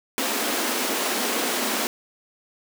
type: high-pass noise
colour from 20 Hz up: pink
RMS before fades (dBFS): -25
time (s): 0.18-1.87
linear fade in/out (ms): 0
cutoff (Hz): 210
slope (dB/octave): 96
effects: none